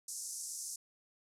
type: band-pass noise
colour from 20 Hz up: pink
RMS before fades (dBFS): -43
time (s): 0.08-0.76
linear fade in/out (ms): 5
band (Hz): 5500 to 11000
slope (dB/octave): 48
effects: none